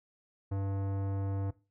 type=tone with tanh clipping; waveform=sine; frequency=98 Hz; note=G2; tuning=in tune; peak=-33 dBFS; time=0.51-1.51 s; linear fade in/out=10 ms; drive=18 dB; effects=noise-tail reverb RT60 0.3 s tail -18 dB re dry